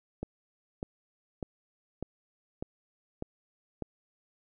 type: click train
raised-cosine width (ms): 2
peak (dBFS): -21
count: 7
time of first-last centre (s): 0.23-3.823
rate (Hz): 1.67
effects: none